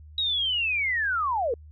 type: linear sweep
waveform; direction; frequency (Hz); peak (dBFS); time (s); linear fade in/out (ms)
sine; down; 3844 to 433.7; -23; 0.18-1.54; 2
effects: added 76 Hz sine -44 dBFS peak until 1.71 s